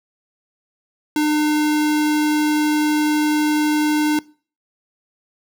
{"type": "tone", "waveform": "square", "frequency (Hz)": 302, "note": "D4", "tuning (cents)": 48, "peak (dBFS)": -16, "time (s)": [1.16, 4.19], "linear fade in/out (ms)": 2, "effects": ["noise-tail reverb RT60 0.4 s tail -22 dB re dry"]}